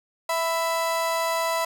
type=tone pair together; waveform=35% pulse; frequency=659.3 / 995 Hz; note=E5 / B5; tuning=0 / +13 cents; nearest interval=perfect fifth; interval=713 cents; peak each=-24 dBFS; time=0.29-1.65 s; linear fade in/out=5 ms; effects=none